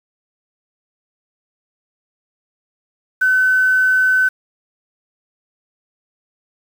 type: tone with quantisation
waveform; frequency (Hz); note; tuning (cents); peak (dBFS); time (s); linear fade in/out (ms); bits
sine; 1516; F#6; +42; -11; 3.21-4.29; 10; 6
effects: none